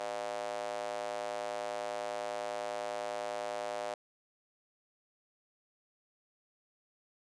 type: tone with high-pass filter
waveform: square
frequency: 55 Hz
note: A1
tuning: in tune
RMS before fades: -38 dBFS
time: 0-3.94 s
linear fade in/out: 0 ms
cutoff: 620 Hz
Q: 4.1
effects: resampled to 22050 Hz